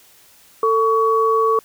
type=tone pair together; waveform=sine; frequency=446.5 / 1125 Hz; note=A4 / C#6; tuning=+25 / +25 cents; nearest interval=octave + major third; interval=1600 cents; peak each=-16 dBFS; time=0.63-1.59 s; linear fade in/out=2 ms; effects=white hiss -50 dBFS RMS until 1.64 s

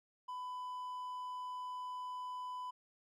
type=tone; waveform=triangle; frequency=1000 Hz; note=B5; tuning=21 cents sharp; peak=-39 dBFS; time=0.28-2.71 s; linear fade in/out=10 ms; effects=none

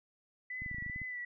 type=tone with vibrato; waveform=sine; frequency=1984 Hz; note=B6; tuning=7 cents sharp; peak=-38 dBFS; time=0.5-1.25 s; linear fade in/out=5 ms; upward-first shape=sine; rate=2.4 Hz; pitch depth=34 cents each way
type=clicks; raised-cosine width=5 ms; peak=-33 dBFS; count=10; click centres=0.62 / 0.662 / 0.714 / 0.746 / 0.784 / 0.824 / 0.864 / 0.898 / 0.961 / 1.017 s
effects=none

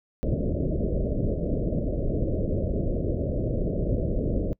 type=low-pass noise; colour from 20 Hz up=pink; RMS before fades=-26 dBFS; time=0.23-4.53 s; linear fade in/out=0 ms; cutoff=630 Hz; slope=96 dB/octave; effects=noise-tail reverb RT60 0.1 s tail -25 dB re dry

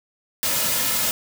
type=noise with comb filter; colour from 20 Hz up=white; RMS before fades=-22 dBFS; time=0.43-1.11 s; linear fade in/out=0 ms; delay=2.6 ms; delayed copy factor=-0.55; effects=none

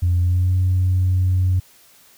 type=tone with pitch glide; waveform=sine; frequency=88 to 91.95 Hz; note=F2 to F#2; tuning=+14 to -10 cents; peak=-13 dBFS; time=0.02-1.6 s; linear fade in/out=10 ms; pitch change=+76 cents; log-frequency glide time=0.2-0.54 s; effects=tanh soft clip ceiling -11 dBFS + white hiss -51 dBFS RMS until 2.17 s

